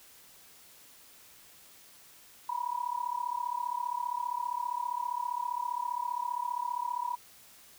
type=tone with amplitude modulation; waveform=sine; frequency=971 Hz; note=B5; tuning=30 cents flat; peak=-27 dBFS; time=2.49-7.16 s; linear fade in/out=5 ms; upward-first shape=sine; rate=35.1 Hz; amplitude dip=90%; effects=white hiss -56 dBFS RMS until 7.78 s